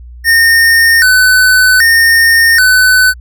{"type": "tone with vibrato", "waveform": "square", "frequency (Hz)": 1661.2, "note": "G#6", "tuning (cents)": 0, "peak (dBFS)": -5, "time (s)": [0.24, 3.14], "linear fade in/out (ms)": 50, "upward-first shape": "square", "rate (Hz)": 0.64, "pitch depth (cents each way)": 170, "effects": ["added 60 Hz sine -28 dBFS peak until 3.2 s"]}